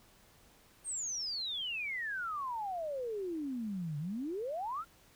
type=exponential two-way sweep; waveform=sine; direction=down then up; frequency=8800 to 142.3 to 1424 Hz; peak=-35 dBFS; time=0.84-4.85 s; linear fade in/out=50 ms; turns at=3.98 s; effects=pink hiss -63 dBFS RMS until 5.15 s